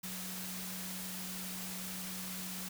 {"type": "tone in noise", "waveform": "sine", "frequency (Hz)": 185, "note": "F#3", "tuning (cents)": 0, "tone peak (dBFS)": -45, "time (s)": [0.03, 2.69], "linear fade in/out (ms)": 10, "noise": "white", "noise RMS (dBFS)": -43, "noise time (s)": [0.03, 2.69], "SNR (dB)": -5, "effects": []}